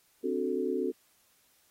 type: chord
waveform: sine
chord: D dominant seventh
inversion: third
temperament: equal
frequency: 261.6 / 293.7 / 370 / 440 Hz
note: C4 / D4 / F#4 / A4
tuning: 0 / 0 / 0 / 0 cents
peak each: -34 / -37 / -32 / -33 dBFS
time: 0.23-0.92 s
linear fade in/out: 20 ms
effects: white hiss -67 dBFS RMS until 1.7 s + AAC 48 kbps